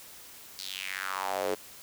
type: tone with high-pass filter sweep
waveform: square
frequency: 47.61 Hz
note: G1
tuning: 50 cents flat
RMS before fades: -34 dBFS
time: 0.58-1.55 s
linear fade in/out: 10 ms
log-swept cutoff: 4700 to 410 Hz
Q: 3.7
effects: white hiss -49 dBFS RMS until 1.82 s